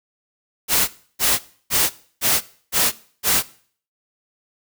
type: noise bursts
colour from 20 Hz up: white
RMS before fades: -17 dBFS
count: 6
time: 0.68-3.43 s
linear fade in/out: 50 ms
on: 200 ms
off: 310 ms
effects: noise-tail reverb RT60 0.5 s tail -19 dB re dry